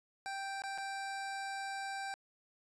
25% pulse tone with dropouts, 784 Hz, G5, in tune, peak -35 dBFS, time 0.26-2.14 s, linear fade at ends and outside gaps 0 ms, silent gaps 0.62-0.637 / 0.777-0.783 s, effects resampled to 22050 Hz

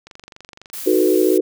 click train, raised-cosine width 0.2 ms, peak -22 dBFS, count 18, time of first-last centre 0.07-0.784 s, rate 23.8 Hz
blue noise, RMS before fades -30 dBFS, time 0.73-1.38 s, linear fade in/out 5 ms
sine chord, B dominant seventh, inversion first, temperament equal with one note detuned, 313.7 / 370 / 440 / 493.9 Hz, D#4 / F#4 / A4 / B4, +14 / 0 / 0 / 0 cents, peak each -18 / -15 / -20 / -21 dBFS, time 0.86-1.41 s, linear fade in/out 10 ms
effects none

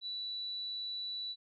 sine tone, 3951 Hz, B7, in tune, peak -37 dBFS, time 0.01-1.36 s, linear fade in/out 50 ms, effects none

